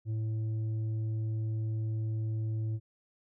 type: tone with tanh clipping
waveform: sine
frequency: 110 Hz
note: A2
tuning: in tune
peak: -31 dBFS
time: 0.05-2.8 s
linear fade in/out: 50 ms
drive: 5 dB
effects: none